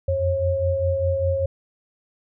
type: tone cluster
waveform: sine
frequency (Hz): 84.6 / 89.6 / 543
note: E2 / F2 / C#5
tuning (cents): +45 / +45 / -36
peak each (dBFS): -26 / -25 / -21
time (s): 0.08-1.46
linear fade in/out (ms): 5
effects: none